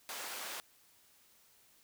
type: high-pass noise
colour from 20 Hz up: pink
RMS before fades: -43 dBFS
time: 0.09-0.6 s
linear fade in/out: 0 ms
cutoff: 680 Hz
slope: 12 dB/octave
effects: white hiss -66 dBFS RMS until 1.83 s